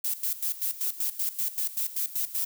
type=noise with tremolo; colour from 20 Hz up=violet; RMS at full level=-28 dBFS; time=0.04-2.45 s; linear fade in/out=5 ms; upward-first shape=square; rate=5.2 Hz; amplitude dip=80%; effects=none